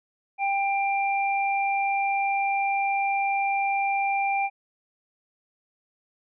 sine tone pair together, 791.9 / 2373 Hz, G5 / D7, +17 / +17 cents, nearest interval octave + perfect fifth, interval 1900 cents, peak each -23 / -28 dBFS, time 0.38-4.5 s, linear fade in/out 50 ms, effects none

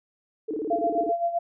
sine tone with vibrato, 370 Hz, F#4, in tune, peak -27 dBFS, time 0.48-1.12 s, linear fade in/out 10 ms, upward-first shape square, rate 18 Hz, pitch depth 300 cents each way
sine tone with tremolo, 685 Hz, F5, 34 cents flat, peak -20 dBFS, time 0.7-1.39 s, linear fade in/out 10 ms, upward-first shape sine, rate 7.7 Hz, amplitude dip 70%
effects none

